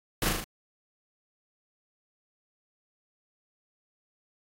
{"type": "noise with echo", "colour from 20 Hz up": "pink", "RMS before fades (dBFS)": -28, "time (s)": [0.22, 0.29], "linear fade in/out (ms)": 2, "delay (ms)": 38, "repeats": 4, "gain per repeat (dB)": -3, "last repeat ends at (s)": 0.442, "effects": ["AAC 48 kbps"]}